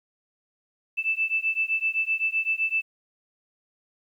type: beating tone pair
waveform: sine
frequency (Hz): 2637 / 2644.8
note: E7 / E7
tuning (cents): 0 / +5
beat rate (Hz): 7.8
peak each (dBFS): -26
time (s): 0.97-2.82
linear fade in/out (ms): 20
effects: 10-bit